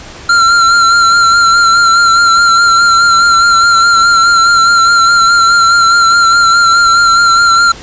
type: tone with vibrato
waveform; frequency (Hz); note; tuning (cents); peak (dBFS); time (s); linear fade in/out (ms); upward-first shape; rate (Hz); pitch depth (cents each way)
square; 1374; F6; -29; -5; 0.29-7.72; 5; sine; 4.8; 32
effects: pink hiss -30 dBFS RMS until 7.82 s + resampled to 16000 Hz